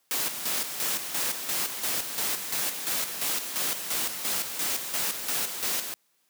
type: noise with tremolo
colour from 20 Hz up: white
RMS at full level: -28 dBFS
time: 0.11-5.94 s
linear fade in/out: 0 ms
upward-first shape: square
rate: 2.9 Hz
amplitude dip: 55%
effects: white hiss -70 dBFS RMS until 6.29 s + high-pass 150 Hz 12 dB/octave